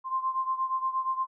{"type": "beating tone pair", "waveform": "sine", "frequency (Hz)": [1046.5, 1055], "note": ["C6", "C6"], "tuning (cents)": [0, 14], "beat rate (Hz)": 8.5, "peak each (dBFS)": [-28, -32], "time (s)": [0.04, 1.27], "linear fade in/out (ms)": 50, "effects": []}